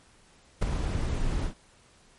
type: noise with ADSR envelope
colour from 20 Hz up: brown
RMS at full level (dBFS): -20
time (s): 0.61-1.54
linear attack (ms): 16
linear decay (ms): 7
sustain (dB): -8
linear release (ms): 96
effects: pink hiss -59 dBFS RMS until 2.18 s + MP3 48 kbps